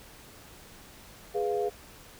sine chord, F diminished, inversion first, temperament equal, 415.3 / 493.9 / 698.5 Hz, Ab4 / Cb5 / F5, 0 / 0 / 0 cents, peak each -28 / -33 / -33 dBFS, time 1.34-1.7 s, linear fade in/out 20 ms, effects pink hiss -51 dBFS RMS until 2.19 s

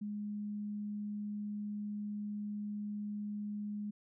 sine tone, 207.7 Hz, G#3, in tune, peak -37 dBFS, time 0.01-3.91 s, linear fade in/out 10 ms, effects none

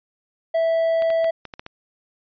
triangle tone, 657 Hz, E5, 6 cents flat, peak -15 dBFS, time 0.54-1.31 s, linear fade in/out 10 ms
clicks, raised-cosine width 0.3 ms, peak -19 dBFS, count 7, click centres 1.022 / 1.103 / 1.244 / 1.453 / 1.538 / 1.595 / 1.664 s
effects resampled to 11025 Hz

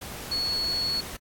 sine tone in noise, 4379 Hz, C#8, 22 cents flat, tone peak -25 dBFS, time 0.31-1.01 s, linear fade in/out 10 ms, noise pink, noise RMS -38 dBFS, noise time 0.01-1.17 s, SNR +10 dB, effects AAC 64 kbps

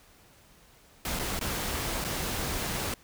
pink noise with dropouts, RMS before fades -32 dBFS, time 1.05-2.94 s, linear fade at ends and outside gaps 2 ms, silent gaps 1.191-1.195 / 1.392-1.411 / 2.042-2.047 s, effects pink hiss -58 dBFS RMS until 3.03 s

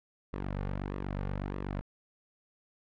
sawtooth tone with flanger, 48.26 Hz, G1, 26 cents flat, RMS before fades -36 dBFS, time 0.33-1.81 s, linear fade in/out 0 ms, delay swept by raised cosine 1.3 to 3.1 ms, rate 1.6 Hz, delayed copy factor -0.6, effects low-pass 2000 Hz 12 dB/octave

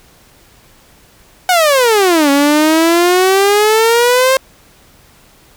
sawtooth exponential two-way sweep, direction down then up, 750 to 277.2 to 535 Hz, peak -4 dBFS, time 1.49-4.37 s, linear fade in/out 2 ms, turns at 2.3 s, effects pink hiss -46 dBFS RMS until 5.56 s

